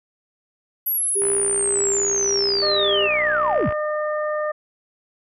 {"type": "linear sweep", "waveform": "sine", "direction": "down", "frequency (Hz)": [11750, 50], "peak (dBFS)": -19, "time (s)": [0.86, 3.7], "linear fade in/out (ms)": 10}
{"type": "tone with tremolo", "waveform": "sine", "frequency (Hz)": 398.4, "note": "G4", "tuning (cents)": 28, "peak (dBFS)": -21, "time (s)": [1.15, 3.08], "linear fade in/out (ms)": 20, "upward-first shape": "sine", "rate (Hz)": 1.8, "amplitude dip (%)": 30}
{"type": "click train", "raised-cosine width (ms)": 0.5, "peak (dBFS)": -18, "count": 155, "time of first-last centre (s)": [1.22, 3.724], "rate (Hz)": 61.5}
{"type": "harmonic tone", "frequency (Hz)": 606, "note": "D#5", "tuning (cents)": -46, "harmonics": [1, 2, 3], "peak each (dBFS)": [-22, -28, -32], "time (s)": [2.62, 4.52], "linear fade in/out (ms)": 10}
{"effects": []}